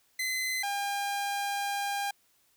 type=tone pair in turn; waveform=sawtooth; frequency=2041 / 804.4 Hz; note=C7 / G5; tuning=-44 / +44 cents; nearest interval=octave + major third; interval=1612 cents; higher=first; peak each=-26 dBFS; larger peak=neither; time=0.19-0.63 / 0.63-2.11 s; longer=second; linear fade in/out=5 ms; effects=white hiss -68 dBFS RMS until 2.56 s